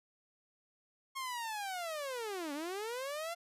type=linear two-way sweep; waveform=sawtooth; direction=down then up; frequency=1086 to 276.6 to 697 Hz; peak=-34 dBFS; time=1.15-3.35 s; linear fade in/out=20 ms; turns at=2.53 s; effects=resampled to 32000 Hz